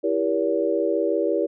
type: chord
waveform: sine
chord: E diminished seventh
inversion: none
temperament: just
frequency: 329.6 / 395.6 / 474.7 / 569.6 Hz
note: E4 / G4 / Bb4 / Db5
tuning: 0 / +16 / +31 / +47 cents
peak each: -25 dBFS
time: 0.03-1.47 s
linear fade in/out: 20 ms
effects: none